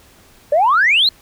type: exponential sweep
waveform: sine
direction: up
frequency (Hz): 558 to 4295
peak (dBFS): -9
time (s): 0.52-1.09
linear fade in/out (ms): 5
effects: tanh soft clip ceiling -5 dBFS + pink hiss -48 dBFS RMS until 1.21 s